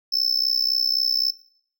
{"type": "tone with amplitude modulation", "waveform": "triangle", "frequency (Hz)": 5274, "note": "E8", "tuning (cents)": 0, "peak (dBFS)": -14, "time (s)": [0.12, 1.31], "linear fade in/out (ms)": 10, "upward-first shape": "sine", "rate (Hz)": 63.8, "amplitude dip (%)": 100, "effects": ["noise-tail reverb RT60 0.6 s tail -19 dB re dry"]}